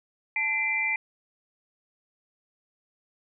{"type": "tone cluster", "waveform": "sine", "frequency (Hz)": [876, 2049, 2361], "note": ["A5", "C7", "D7"], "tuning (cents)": [-8, -37, 9], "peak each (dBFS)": [-36, -27, -27], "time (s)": [0.36, 0.96], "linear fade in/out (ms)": 2, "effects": []}